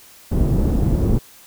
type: low-pass noise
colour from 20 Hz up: pink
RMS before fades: -17 dBFS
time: 0.31-1.19 s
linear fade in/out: 10 ms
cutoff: 300 Hz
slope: 12 dB/octave
effects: white hiss -46 dBFS RMS until 1.46 s